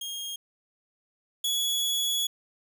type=tone pair in turn; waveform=sawtooth; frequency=3245 / 3378 Hz; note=G#7 / G#7; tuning=-41 / +29 cents; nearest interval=minor second; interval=70 cents; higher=second; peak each=-30 / -22 dBFS; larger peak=second; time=0.01-0.36 / 1.44-2.27 s; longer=second; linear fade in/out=5 ms; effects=none